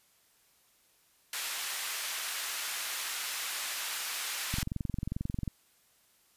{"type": "high-pass noise", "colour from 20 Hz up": "pink", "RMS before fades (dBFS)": -36, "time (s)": [1.33, 4.63], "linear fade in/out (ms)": 2, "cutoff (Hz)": 1500, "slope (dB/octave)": 12}
{"type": "click train", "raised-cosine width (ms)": 5, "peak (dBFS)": -21, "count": 22, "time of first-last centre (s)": [4.54, 5.478], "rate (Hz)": 22.4}
{"effects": ["white hiss -67 dBFS RMS until 6.36 s", "resampled to 32000 Hz"]}